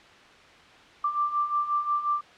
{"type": "beating tone pair", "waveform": "sine", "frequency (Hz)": [1174.7, 1180.3], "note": ["D6", "D6"], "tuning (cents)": [0, 8], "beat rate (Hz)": 5.6, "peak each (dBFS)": [-30, -25], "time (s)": [1.04, 2.21], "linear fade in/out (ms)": 5, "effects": ["white hiss -51 dBFS RMS until 2.37 s", "low-pass 3000 Hz 12 dB/octave"]}